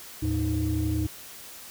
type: tone cluster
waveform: sine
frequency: 78.1 / 109.1 / 310.5 Hz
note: D#2 / A2 / D#4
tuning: +7 / -14 / -3 cents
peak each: -27 dBFS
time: 0.22-1.07 s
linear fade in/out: 10 ms
effects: tanh soft clip ceiling -18 dBFS + white hiss -44 dBFS RMS until 1.7 s